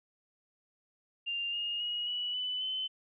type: tone with pitch steps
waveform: sine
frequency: 2794 / 2843 / 2893 / 2943 / 2995 / 3047 Hz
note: F7 / F7 / F#7 / F#7 / F#7 / G7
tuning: 0 / +30 / -40 / -10 / +20 / -50 cents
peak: -32 dBFS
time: 1.26-2.88 s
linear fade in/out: 20 ms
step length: 270 ms
effects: none